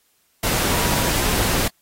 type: tone in noise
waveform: sine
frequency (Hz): 962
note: B5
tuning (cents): -46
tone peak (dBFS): -30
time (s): 0.71-1.09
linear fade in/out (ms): 5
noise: pink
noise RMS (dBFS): -21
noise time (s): 0.43-1.68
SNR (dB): -12
effects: white hiss -63 dBFS RMS until 1.81 s + AAC 48 kbps